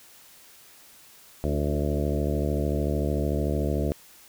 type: harmonic tone with a mistuned harmonic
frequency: 73.42 Hz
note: D2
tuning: in tune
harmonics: 1 / 2 / 3 / 4 / 5 / 6 / 7 / 8 / 9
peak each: -27 / -30 / -32 / -33 / -34 / -35 / -35 / -36 / -37 dBFS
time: 1.44-3.92 s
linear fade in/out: 0 ms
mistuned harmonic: 5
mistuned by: -23 cents
effects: white hiss -52 dBFS RMS until 4.28 s